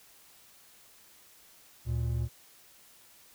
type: tone pair together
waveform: triangle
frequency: 73.42 / 116.55 Hz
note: D2 / A#2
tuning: 0 / 0 cents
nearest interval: minor sixth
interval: 800 cents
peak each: -30 / -28 dBFS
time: 1.85-2.29 s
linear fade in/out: 50 ms
effects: white hiss -58 dBFS RMS until 3.34 s